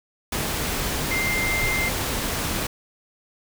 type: tone in noise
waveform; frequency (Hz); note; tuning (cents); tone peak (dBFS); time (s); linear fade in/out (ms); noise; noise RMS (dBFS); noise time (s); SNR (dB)
sine; 2095; C7; +2; -23; 1.11-1.89; 5; pink; -26; 0.32-2.67; 0
effects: none